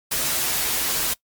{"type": "noise with comb filter", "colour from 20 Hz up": "white", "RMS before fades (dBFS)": -23, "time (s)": [0.11, 1.14], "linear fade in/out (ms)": 10, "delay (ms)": 10, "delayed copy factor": -0.7, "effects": ["noise-tail reverb RT60 0.1 s tail -22 dB re dry", "MP3 96 kbps"]}